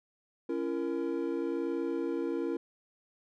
triangle chord, A# diminished, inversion first, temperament equal with one note detuned, 277.2 / 338.3 / 466.2 Hz, C#4 / E4 / A#4, 0 / +45 / 0 cents, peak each -34 / -31 / -34 dBFS, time 0.49-2.57 s, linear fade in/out 5 ms, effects none

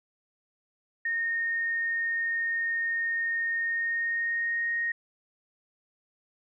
sine tone with pitch glide, 1843 to 1864.4 Hz, A#6 to A#6, -20 to 0 cents, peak -26 dBFS, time 1.05-4.92 s, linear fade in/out 5 ms, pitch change +20 cents, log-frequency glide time 3.6-4.75 s, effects none

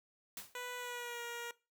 white noise with exponential decay, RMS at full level -42 dBFS, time 0.37-0.6 s, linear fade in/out 2 ms, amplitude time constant 48 ms
10% pulse tone with pitch glide, 493.9 to 473.2 Hz, B4 to A#4, 0 to +26 cents, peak -33 dBFS, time 0.55-1.51 s, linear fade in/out 2 ms, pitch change -74 cents, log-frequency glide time 0.77-1.22 s
effects noise-tail reverb RT60 0.3 s tail -21 dB re dry

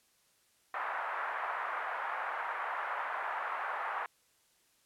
pink band-pass noise, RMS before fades -37 dBFS, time 0.74-4.06 s, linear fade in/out 2 ms, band 780 to 1700 Hz, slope 24 dB/octave, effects white hiss -70 dBFS RMS until 4.85 s + low-pass 12000 Hz 12 dB/octave

